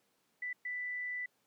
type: tone bursts at uneven times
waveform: sine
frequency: 1983 Hz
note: B6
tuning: 7 cents sharp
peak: -36 dBFS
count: 2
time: 0.42-0.53 / 0.65-1.26 s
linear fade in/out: 5 ms
effects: pink hiss -75 dBFS RMS until 1.46 s + high-pass 200 Hz 12 dB/octave